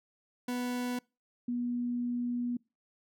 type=tone pair in turn; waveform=40% pulse / sine; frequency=246.8 / 242.6 Hz; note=B3 / B3; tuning=-1 / -31 cents; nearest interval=unison; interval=30 cents; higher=first; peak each=-31 / -30 dBFS; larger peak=second; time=0.48-0.99 / 1.48-2.57 s; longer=second; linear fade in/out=5 ms; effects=noise-tail reverb RT60 0.3 s tail -26 dB re dry